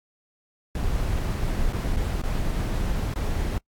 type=noise with dropouts; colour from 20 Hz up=brown; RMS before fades=-25 dBFS; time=0.75-3.58 s; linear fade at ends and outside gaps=2 ms; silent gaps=1.727-1.731 / 1.964-1.968 / 2.218-2.236 / 3.139-3.158 s; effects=noise-tail reverb RT60 0.1 s tail -26 dB re dry + AAC 64 kbps